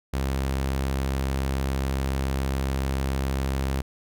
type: tone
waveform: sawtooth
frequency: 67.1 Hz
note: C2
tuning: 44 cents sharp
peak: -20 dBFS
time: 0.13-3.82 s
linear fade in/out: 10 ms
effects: none